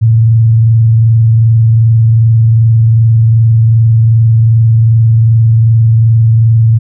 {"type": "tone with frequency modulation", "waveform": "sine", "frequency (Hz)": 113.2, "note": "A2", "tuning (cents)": 50, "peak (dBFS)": -3, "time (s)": [0.01, 6.79], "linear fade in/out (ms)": 20, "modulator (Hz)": 22.6, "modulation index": 0.21, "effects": []}